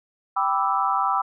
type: chord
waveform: sine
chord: E minor seventh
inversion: first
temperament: equal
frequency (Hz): 784 / 987.8 / 1174.7 / 1318.5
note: G5 / B5 / D6 / E6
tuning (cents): 0 / 0 / 0 / 0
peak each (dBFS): -25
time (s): 0.36-1.22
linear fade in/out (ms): 10
effects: none